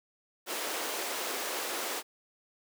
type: high-pass noise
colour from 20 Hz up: pink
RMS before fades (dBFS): -35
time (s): 0.46-2.03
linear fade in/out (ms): 50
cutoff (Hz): 350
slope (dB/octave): 24
effects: none